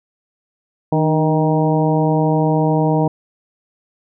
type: harmonic tone with a mistuned harmonic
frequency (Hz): 157.1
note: D#3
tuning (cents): +17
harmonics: 1 / 2 / 3 / 4 / 5 / 6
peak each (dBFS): -16 / -19 / -21 / -22 / -23 / -24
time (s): 0.92-3.08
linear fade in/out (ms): 5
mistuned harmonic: 2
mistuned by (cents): -48
effects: none